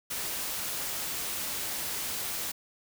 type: noise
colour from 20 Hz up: white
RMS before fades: -34 dBFS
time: 0.1-2.52 s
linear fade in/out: 10 ms
effects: none